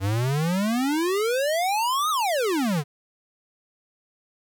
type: exponential two-way sweep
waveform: square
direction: up then down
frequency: 93.4 to 1293 to 134.6 Hz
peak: -22 dBFS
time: 0-2.84 s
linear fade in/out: 50 ms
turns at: 2.1 s
effects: 10-bit